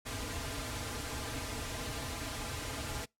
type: noise with comb filter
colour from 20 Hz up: pink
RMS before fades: -39 dBFS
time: 0.05-3.06 s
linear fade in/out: 20 ms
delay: 5.4 ms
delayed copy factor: -1
effects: noise-tail reverb RT60 0.2 s tail -26 dB re dry + low-pass 11000 Hz 12 dB/octave